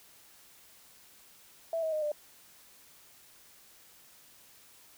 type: tone with pitch steps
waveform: sine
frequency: 659.3 / 637.6 / 616.6 / 596.3 Hz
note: E5 / D#5 / D#5 / D5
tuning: 0 / +42 / -16 / +26 cents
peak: -29 dBFS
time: 1.73-2.118 s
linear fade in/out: 2 ms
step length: 97 ms
effects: white hiss -58 dBFS RMS until 4.97 s